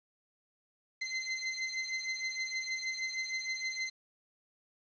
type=beating tone pair; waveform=sawtooth; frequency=2062 / 2068.4 Hz; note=C7 / C7; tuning=-26 / -20 cents; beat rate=6.4 Hz; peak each=-33 / -35 dBFS; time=1.01-3.9 s; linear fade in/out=10 ms; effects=resampled to 16000 Hz + 10-bit